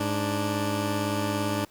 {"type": "tone pair together", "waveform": "15% pulse", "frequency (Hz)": [103.8, 293.6], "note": ["G#2", "D4"], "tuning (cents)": [0, 0], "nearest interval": "octave + tritone", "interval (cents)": 1800, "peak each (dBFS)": -22, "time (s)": [0, 1.65], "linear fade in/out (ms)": 5, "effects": ["pink hiss -57 dBFS RMS until 1.7 s"]}